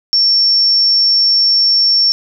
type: tone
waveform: sine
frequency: 5450 Hz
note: F8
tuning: 43 cents flat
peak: -8 dBFS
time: 0.13-2.12 s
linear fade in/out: 0 ms
effects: none